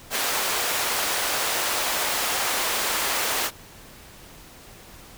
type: high-pass noise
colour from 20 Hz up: pink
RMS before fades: -25 dBFS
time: 0.1-3.51 s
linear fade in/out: 50 ms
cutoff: 610 Hz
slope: 12 dB/octave
effects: pink hiss -46 dBFS RMS until 5.17 s